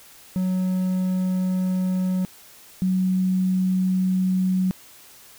triangle / sine tone pair in turn, 185 / 186.05 Hz, F#3 / F#3, 0 / +10 cents, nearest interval unison, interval 10 cents, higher second, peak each -18 dBFS, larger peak neither, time 0.36-2.25 / 2.82-4.71 s, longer neither, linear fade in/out 0 ms, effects white hiss -48 dBFS RMS until 5.38 s

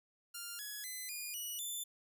5% pulse tone with pitch steps, 1399 / 1683 / 2025 / 2436 / 2930 / 3525 Hz, F6 / G#6 / B6 / D#7 / F#7 / A7, +3 / +23 / +43 / -37 / -18 / +2 cents, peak -32 dBFS, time 0.34-1.84 s, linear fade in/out 10 ms, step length 250 ms, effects none

